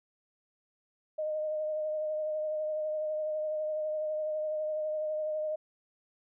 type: tone with vibrato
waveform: sine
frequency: 616 Hz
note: D#5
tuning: 17 cents flat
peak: -30 dBFS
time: 1.18-5.56 s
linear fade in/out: 10 ms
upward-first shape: triangle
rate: 12 Hz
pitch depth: 24 cents each way
effects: none